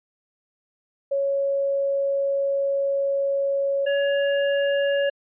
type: tone pair in turn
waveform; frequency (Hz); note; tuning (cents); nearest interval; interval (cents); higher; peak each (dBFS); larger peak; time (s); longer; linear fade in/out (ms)
sine / square; 554.4 / 562.1; C#5 / C#5; 0 / +24; unison; 24; second; -20; neither; 1.11-3.86 / 3.86-5.1; first; 10
effects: resampled to 8000 Hz